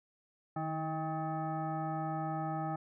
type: tone with frequency modulation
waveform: sine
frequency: 319.9 Hz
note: D#4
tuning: 48 cents sharp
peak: -33 dBFS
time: 0.56-2.76 s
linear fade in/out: 5 ms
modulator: 476 Hz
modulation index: 1.7
effects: none